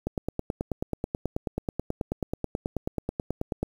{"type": "click train", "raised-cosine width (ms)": 2, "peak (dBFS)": -14, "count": 34, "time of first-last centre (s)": [0.07, 3.63], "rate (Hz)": 9.27, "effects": ["8-bit"]}